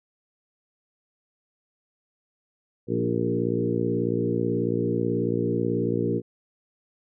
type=harmonic tone with a mistuned harmonic; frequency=58.3 Hz; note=A#1; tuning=1 cent sharp; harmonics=2 / 3 / 4 / 5 / 6 / 7 / 8; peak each=-30 / -30 / -30 / -30 / -30 / -30 / -30 dBFS; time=2.87-6.22 s; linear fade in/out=50 ms; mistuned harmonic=6; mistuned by=+16 cents; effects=none